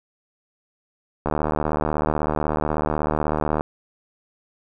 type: click train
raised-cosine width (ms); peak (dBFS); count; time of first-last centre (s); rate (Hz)
1; -8; 180; 1.26-3.609; 76.2
effects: none